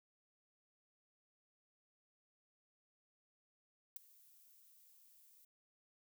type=noise with ADSR envelope; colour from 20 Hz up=violet; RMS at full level=-42 dBFS; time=3.96-5.45 s; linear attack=4 ms; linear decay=9 ms; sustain=-24 dB; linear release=4 ms; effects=none